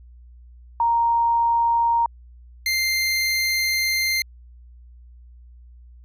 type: tone pair in turn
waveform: sine / 25% pulse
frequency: 932.3 / 2093 Hz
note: A#5 / C7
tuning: 0 / 0 cents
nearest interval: octave + major second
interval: 1400 cents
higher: second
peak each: -16 dBFS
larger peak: neither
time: 0.8-2.06 / 2.66-4.22 s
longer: second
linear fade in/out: 2 ms
effects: added 60 Hz sine -43 dBFS peak until 6.04 s